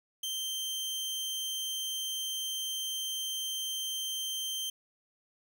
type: tone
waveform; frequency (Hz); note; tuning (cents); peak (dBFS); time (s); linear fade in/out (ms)
sawtooth; 3136; G7; 0; -30; 0.23-4.7; 5
effects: none